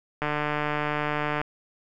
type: click train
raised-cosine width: 0.5 ms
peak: -12 dBFS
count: 179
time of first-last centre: 0.22-1.415 s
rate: 149 Hz
effects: none